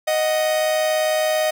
45% pulse tone pair together, 623 / 740.9 Hz, D#5 / F#5, +2 / +2 cents, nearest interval minor third, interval 300 cents, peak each -18 / -26 dBFS, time 0.07-1.51 s, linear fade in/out 10 ms, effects none

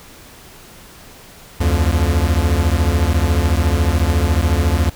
45% pulse beating tone pair, 72.4 / 86.4 Hz, D2 / F2, -24 / -18 cents, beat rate 14 Hz, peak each -16 dBFS, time 1.6-4.9 s, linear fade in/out 10 ms, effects pink hiss -41 dBFS RMS until 4.95 s

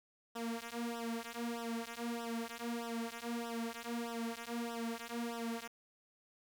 sawtooth tone with flanger, 233.1 Hz, A#3, in tune, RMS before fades -41 dBFS, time 0.35-5.68 s, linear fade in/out 10 ms, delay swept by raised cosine 0.44 to 4.54 ms, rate 1.6 Hz, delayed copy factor -1, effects 11-bit

